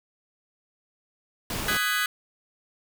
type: noise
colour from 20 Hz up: pink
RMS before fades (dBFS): -31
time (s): 1.5-1.77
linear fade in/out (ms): 2
type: chord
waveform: sawtooth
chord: G# minor seventh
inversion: second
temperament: just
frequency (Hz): 1245.9 / 1495.1 / 1661.2 / 1993.5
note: D#6 / F#6 / G#6 / B6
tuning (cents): +2 / +18 / 0 / +16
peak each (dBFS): -26 / -24 / -25 / -27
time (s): 1.68-2.06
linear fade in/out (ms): 2
effects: none